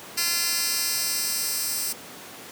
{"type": "tone with high-pass filter sweep", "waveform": "10% pulse", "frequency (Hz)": 343.4, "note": "F4", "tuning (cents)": -29, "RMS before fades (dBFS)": -26, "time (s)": [0.17, 1.93], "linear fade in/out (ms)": 10, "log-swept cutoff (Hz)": [3900, 7600], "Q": 0.82, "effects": ["pink hiss -41 dBFS RMS until 2.51 s", "high-pass 200 Hz 12 dB/octave"]}